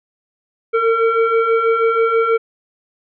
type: tone with frequency modulation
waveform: sine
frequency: 457.1 Hz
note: A#4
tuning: 34 cents flat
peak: -12 dBFS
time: 0.73-2.38 s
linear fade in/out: 20 ms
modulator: 908 Hz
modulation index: 1.2
effects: none